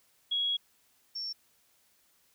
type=tone pair in turn; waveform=sine; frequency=3322 / 5453 Hz; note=G#7 / F8; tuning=0 / -42 cents; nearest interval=major sixth; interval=858 cents; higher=second; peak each=-27 / -34 dBFS; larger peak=first; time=0.31-0.57 / 1.15-1.33 s; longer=first; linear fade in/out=10 ms; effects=white hiss -68 dBFS RMS until 2.34 s